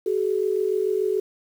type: tone pair together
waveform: sine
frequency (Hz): 379.2 / 426.1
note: F#4 / G#4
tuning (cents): +43 / +44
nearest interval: major second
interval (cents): 201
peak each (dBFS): -23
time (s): 0.06-1.2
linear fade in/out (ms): 5
effects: 8-bit